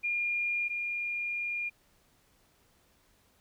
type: tone pair in turn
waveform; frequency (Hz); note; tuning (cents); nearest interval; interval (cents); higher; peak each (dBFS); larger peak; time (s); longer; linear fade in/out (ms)
sine; 2414 / 2414; D7 / D7; +47 / +47; unison; 0; neither; -28 / -31; first; 0.03-0.69 / 0.69-1.7; second; 20
effects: pink hiss -67 dBFS RMS until 3.4 s